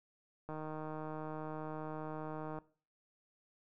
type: click train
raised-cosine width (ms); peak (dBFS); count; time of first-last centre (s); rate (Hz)
1; -30; 326; 0.49-2.587; 155
effects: noise-tail reverb RT60 0.4 s tail -19 dB re dry